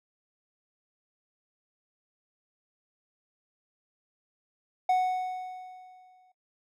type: tone with exponential decay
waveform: triangle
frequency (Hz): 739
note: F#5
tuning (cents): -2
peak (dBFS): -18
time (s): 4.89-6.32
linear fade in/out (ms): 5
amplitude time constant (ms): 310
effects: noise-tail reverb RT60 0.1 s tail -18 dB re dry